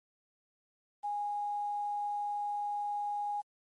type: tone with quantisation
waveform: sine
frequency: 824 Hz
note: G#5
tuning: 14 cents flat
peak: -32 dBFS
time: 1.03-3.42 s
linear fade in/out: 20 ms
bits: 10
effects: MP3 48 kbps